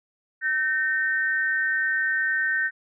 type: tone pair together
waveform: sine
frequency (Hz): 1539.7 / 1831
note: G6 / A#6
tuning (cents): -32 / -32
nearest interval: minor third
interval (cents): 300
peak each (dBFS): -24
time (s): 0.41-2.71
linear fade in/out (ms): 50
effects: none